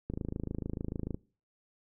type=click train; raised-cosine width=3 ms; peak=-22 dBFS; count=29; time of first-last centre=0.1-1.145 s; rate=26.8 Hz; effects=noise-tail reverb RT60 0.4 s tail -23 dB re dry